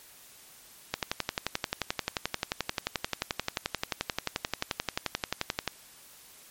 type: click train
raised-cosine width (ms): 0.2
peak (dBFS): -10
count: 55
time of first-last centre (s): 0.94-5.677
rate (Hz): 11.4
effects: white hiss -53 dBFS RMS until 6.5 s + MP3 64 kbps